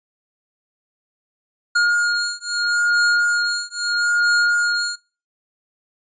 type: beating tone pair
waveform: square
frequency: 1424 / 1424.77 Hz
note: F6 / F6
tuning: +33 / +34 cents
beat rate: 0.77 Hz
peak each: -20 dBFS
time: 1.75-4.96 s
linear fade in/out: 10 ms
effects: noise-tail reverb RT60 0.4 s tail -26 dB re dry + resampled to 16000 Hz